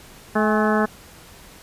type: harmonic tone with a mistuned harmonic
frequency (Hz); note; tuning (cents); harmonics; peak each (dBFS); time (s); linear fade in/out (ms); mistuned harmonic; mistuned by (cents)
215; A3; -40; 1 / 2 / 3 / 4 / 5 / 6 / 7 / 8; -20 / -23 / -25 / -26 / -27 / -28 / -28 / -29; 0.35-0.86; 10; 4; -56
effects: pink hiss -45 dBFS RMS until 1.62 s + resampled to 32000 Hz